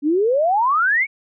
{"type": "exponential sweep", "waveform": "sine", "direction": "up", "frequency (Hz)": [277.2, 2300], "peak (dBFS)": -14, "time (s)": [0.02, 1.07], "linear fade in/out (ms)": 50, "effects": []}